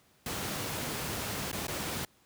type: noise with dropouts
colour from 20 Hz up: pink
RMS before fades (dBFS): -35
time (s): 0.26-2.05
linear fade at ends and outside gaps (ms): 2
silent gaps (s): 1.516-1.528 / 1.669-1.681
effects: pink hiss -65 dBFS RMS until 2.25 s + high-pass 80 Hz 12 dB/octave